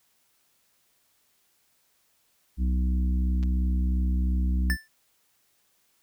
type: harmonic tone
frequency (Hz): 62.9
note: B1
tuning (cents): +32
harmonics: 1 / 3 / 4 / 5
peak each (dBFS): -22 / -32 / -39 / -42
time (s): 2.57-4.77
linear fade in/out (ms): 50
type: clicks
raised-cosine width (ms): 0.2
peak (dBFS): -29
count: 2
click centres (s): 3.429 / 3.435
type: tone with exponential decay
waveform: square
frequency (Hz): 1765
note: A6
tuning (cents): +5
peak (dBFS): -23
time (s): 4.7-4.88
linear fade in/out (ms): 0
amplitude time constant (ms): 37
effects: white hiss -68 dBFS RMS until 6.02 s